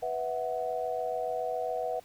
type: chord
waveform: sine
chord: B suspended fourth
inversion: none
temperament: equal with one note detuned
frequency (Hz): 493.9 / 652.8 / 740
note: B4 / E5 / F#5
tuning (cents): 0 / -17 / 0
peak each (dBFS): -34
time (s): 0.02-2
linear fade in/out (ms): 10
effects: pink hiss -58 dBFS RMS until 2.04 s